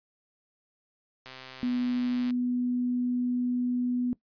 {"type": "click train", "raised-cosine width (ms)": 0.2, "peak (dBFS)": -26, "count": 137, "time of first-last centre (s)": [1.26, 2.306], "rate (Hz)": 130}
{"type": "tone", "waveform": "sine", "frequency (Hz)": 246.8, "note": "B3", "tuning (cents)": -1, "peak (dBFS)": -25, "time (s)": [1.63, 4.13], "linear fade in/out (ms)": 0}
{"effects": ["noise-tail reverb RT60 0.1 s tail -19 dB re dry", "resampled to 11025 Hz"]}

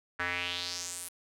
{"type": "tone with band-pass filter sweep", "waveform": "square", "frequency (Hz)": 88.3, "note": "F2", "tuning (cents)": 20, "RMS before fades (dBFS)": -36, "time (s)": [0.19, 1.09], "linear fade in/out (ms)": 10, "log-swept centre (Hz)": [1600, 11000], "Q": 3.3, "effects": []}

